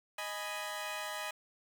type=chord; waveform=15% pulse; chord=G# minor; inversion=second; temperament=equal; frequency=622.3 / 830.6 / 987.8 Hz; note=D#5 / G#5 / B5; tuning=0 / 0 / 0 cents; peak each=-35 / -36 / -37 dBFS; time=0.18-1.31 s; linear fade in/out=5 ms; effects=9-bit